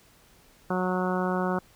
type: harmonic tone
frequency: 183.3 Hz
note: F#3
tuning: 16 cents flat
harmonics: 1 / 2 / 3 / 4 / 5 / 6 / 7 / 8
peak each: -28 / -31 / -33 / -34 / -35 / -36 / -36 / -37 dBFS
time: 0.7-1.59 s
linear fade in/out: 5 ms
effects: pink hiss -58 dBFS RMS until 1.75 s